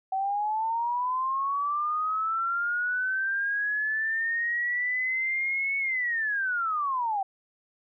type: linear two-way sweep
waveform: sine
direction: up then down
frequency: 757 to 2217 to 757 Hz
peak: -25 dBFS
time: 0.12-7.23 s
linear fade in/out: 5 ms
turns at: 5.78 s
effects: none